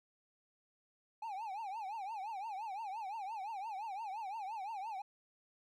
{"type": "tone with vibrato", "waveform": "triangle", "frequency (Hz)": 830, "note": "G#5", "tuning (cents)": -1, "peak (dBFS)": -38, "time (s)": [1.22, 5.02], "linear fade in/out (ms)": 5, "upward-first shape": "triangle", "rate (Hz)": 5.8, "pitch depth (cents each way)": 210, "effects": []}